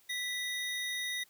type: tone pair together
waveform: square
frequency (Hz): 1975.5 / 3729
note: B6 / A#7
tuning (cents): 0 / 0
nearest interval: major seventh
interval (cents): 1100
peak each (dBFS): -37 / -38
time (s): 0.09-1.24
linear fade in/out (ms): 10
effects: white hiss -65 dBFS RMS until 1.29 s